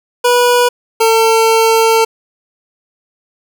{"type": "tone pair in turn", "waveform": "25% pulse", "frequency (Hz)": [488.1, 450.1], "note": ["B4", "A4"], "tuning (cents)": [-20, 39], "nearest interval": "minor second", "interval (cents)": 141, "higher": "first", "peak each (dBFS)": -4, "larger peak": "neither", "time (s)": [[0.24, 0.69], [1, 2.05]], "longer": "second", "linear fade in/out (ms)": 10, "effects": []}